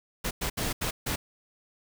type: noise bursts at uneven times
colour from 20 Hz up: pink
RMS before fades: -30 dBFS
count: 5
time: 0.24-0.31 / 0.41-0.5 / 0.57-0.73 / 0.81-0.91 / 1.06-1.16 s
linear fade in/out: 10 ms
effects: none